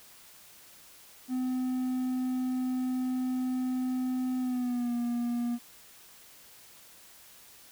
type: tone with pitch glide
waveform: triangle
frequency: 254.9 to 239.2 Hz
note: C4 to A#3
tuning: -45 to +45 cents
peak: -26 dBFS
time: 1.28-5.59 s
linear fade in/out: 50 ms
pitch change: -110 cents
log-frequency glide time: 4.39-4.94 s
effects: white hiss -54 dBFS RMS until 7.71 s